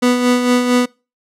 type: tone with tremolo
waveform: 30% pulse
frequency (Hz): 246.9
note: B3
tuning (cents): 0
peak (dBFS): -7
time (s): 0.02-0.86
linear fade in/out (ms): 10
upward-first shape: sine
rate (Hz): 4.4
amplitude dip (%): 50
effects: noise-tail reverb RT60 0.3 s tail -24 dB re dry + low-pass 10000 Hz 12 dB/octave